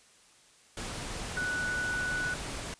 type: tone in noise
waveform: sine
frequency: 1480 Hz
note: F#6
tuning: in tune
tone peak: -30 dBFS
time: 1.37-2.34 s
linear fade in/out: 2 ms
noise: pink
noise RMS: -38 dBFS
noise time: 0.77-2.74 s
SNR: +5 dB
effects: white hiss -60 dBFS RMS until 2.79 s + resampled to 22050 Hz